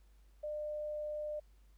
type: tone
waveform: sine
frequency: 601 Hz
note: D5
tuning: 40 cents sharp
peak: -37 dBFS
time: 0.43-1.4 s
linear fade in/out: 10 ms
effects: added 50 Hz sine -60 dBFS peak until 1.77 s + pink hiss -75 dBFS RMS until 1.77 s